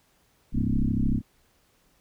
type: tone with frequency modulation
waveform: sine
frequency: 118 Hz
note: A#2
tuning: 22 cents sharp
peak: -21 dBFS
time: 0.52-1.22 s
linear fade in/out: 50 ms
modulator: 33.2 Hz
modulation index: 4.5
effects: pink hiss -65 dBFS RMS until 2 s